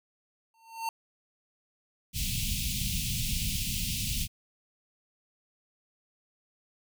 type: tone with exponential growth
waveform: square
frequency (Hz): 906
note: A#5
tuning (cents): -50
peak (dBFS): -28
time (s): 0.54-0.89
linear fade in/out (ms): 2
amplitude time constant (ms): 76
type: band-stop noise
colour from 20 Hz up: pink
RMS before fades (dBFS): -31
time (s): 2.13-4.28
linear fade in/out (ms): 50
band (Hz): 220 to 2500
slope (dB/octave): 48
effects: none